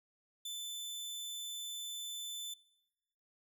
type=tone; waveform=sawtooth; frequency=3520 Hz; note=A7; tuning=in tune; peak=-37 dBFS; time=0.45-2.54 s; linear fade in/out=5 ms; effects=noise-tail reverb RT60 1.0 s tail -23 dB re dry